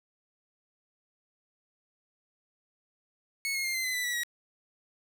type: tone with pitch steps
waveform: sawtooth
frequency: 2200 / 2156 / 2113 / 2071 / 2029 / 1988.5 / 1948.7 / 1909.7 Hz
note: C#7 / C#7 / C7 / C7 / B6 / B6 / B6 / A#6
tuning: -14 / -49 / +16 / -18 / +46 / +11 / -24 / +41 cents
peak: -26 dBFS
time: 3.45-4.234 s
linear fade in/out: 0 ms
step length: 98 ms
effects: none